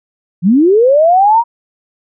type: linear sweep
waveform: sine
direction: up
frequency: 158.7 to 959 Hz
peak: -5 dBFS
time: 0.42-1.44 s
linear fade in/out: 50 ms
effects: none

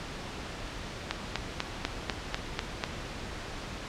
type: click train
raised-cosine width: 0.2 ms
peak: -10 dBFS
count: 8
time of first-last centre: 1.11-2.838 s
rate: 4.05 Hz
effects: pink hiss -39 dBFS RMS until 3.88 s + low-pass 5000 Hz 12 dB/octave

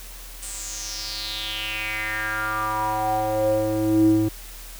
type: tone with band-pass filter sweep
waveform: square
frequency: 107.9 Hz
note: A2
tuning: 33 cents flat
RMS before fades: -24 dBFS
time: 0.42-4.29 s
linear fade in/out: 10 ms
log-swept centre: 8800 to 260 Hz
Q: 5.4
effects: added 40 Hz sine -39 dBFS peak until 4.79 s + white hiss -42 dBFS RMS until 4.79 s

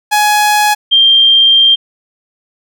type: tone pair in turn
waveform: sawtooth / sine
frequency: 839 / 3179 Hz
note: G#5 / G7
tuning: +17 / +24 cents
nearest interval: octave + major seventh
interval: 2307 cents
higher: second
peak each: -4 dBFS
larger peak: neither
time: 0.11-0.75 / 0.91-1.76 s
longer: second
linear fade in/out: 20 ms
effects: none

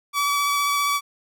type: tone with vibrato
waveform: sawtooth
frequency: 1145 Hz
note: D6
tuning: 44 cents flat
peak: -16 dBFS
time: 0.13-1.01 s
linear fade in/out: 50 ms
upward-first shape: sine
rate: 15 Hz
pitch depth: 13 cents each way
effects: none

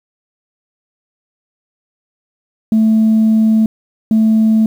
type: tone pair in turn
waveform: sine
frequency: 220 / 220 Hz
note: A3 / A3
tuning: 0 / 0 cents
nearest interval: unison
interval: 0 cents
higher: neither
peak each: -6 dBFS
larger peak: neither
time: 2.72-3.66 / 4.11-4.66 s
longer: first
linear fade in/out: 2 ms
effects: tanh soft clip ceiling -5 dBFS + 7-bit

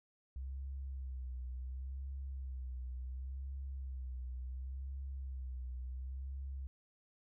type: tone with vibrato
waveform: sine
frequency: 65.1 Hz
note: C2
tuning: 8 cents flat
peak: -40 dBFS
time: 0.36-6.67 s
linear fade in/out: 0 ms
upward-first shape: sine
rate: 0.7 Hz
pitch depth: 66 cents each way
effects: none

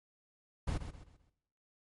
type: noise with echo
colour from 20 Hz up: brown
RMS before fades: -34 dBFS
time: 0.67-0.78 s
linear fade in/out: 10 ms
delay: 130 ms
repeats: 4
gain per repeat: -9 dB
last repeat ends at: 1.3 s
effects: noise-tail reverb RT60 0.8 s tail -17 dB re dry + MP3 48 kbps

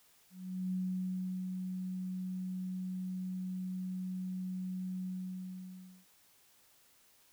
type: tone with ADSR envelope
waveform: sine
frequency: 185 Hz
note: F#3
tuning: in tune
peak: -32 dBFS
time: 0.3-6.06 s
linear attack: 420 ms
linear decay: 750 ms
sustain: -4 dB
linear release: 1000 ms
effects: white hiss -66 dBFS RMS until 7.32 s

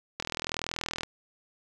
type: click train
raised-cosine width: 0.2 ms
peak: -14 dBFS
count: 35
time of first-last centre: 0.2-1.033 s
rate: 40.8 Hz
effects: none

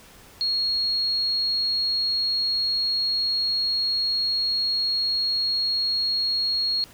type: tone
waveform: sine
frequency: 4300 Hz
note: C8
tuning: 47 cents sharp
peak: -21 dBFS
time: 0.41-6.84 s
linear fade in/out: 0 ms
effects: pink hiss -49 dBFS RMS until 6.93 s

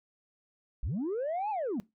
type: linear two-way sweep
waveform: sine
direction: up then down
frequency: 36.26 to 880 to 188.3 Hz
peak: -28 dBFS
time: 0.83-1.8 s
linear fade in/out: 0 ms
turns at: 1.5 s
effects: noise-tail reverb RT60 0.2 s tail -22 dB re dry + tanh soft clip ceiling -28 dBFS

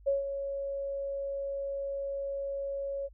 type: tone with ADSR envelope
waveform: sine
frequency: 554.4 Hz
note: C#5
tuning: in tune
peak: -23 dBFS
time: 0.06-3.09 s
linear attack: 19 ms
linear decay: 150 ms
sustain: -9 dB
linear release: 36 ms
effects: added 50 Hz sine -52 dBFS peak until 3.13 s

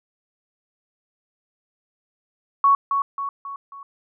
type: tone with echo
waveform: sine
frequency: 1113 Hz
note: C#6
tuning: 7 cents sharp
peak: -12 dBFS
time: 2.64-2.75 s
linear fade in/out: 2 ms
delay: 270 ms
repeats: 4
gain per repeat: -6 dB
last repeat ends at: 3.83 s
effects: none

